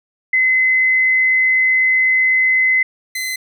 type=tone pair in turn; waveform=sine / sawtooth; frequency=2042 / 2042 Hz; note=C7 / C7; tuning=-43 / -43 cents; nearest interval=unison; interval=0 cents; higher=neither; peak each=-11 / -17 dBFS; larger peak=first; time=0.33-2.83 / 3.15-3.36 s; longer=first; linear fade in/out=5 ms; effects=none